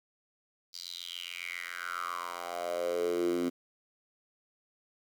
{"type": "tone with high-pass filter sweep", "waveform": "10% pulse", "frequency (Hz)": 87.31, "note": "F2", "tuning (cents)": 0, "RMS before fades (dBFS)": -35, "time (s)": [0.73, 3.5], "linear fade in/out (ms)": 20, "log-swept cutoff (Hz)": [4800, 270], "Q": 6.2, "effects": ["10-bit"]}